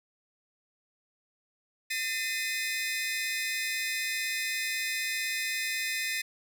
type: tone cluster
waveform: sawtooth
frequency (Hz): 1804 / 2049 / 2506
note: A6 / C7 / D#7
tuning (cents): +43 / -37 / +12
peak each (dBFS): -31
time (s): 1.9-6.22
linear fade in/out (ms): 10
effects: none